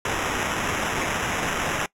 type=noise with sample-and-hold; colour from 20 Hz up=white; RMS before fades=-26 dBFS; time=0.05-1.86 s; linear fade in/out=2 ms; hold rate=4410 Hz; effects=noise-tail reverb RT60 0.1 s tail -21 dB re dry + low-pass 11000 Hz 12 dB/octave